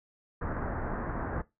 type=low-pass noise; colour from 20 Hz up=pink; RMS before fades=-34 dBFS; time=0.41-1.42 s; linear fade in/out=10 ms; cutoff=1700 Hz; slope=48 dB/octave; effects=noise-tail reverb RT60 0.2 s tail -18 dB re dry